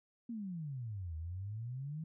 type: exponential two-way sweep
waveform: sine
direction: down then up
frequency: 241.6 to 77.78 to 163.3 Hz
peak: -39 dBFS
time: 0.29-2.04 s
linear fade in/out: 5 ms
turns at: 1.16 s
effects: none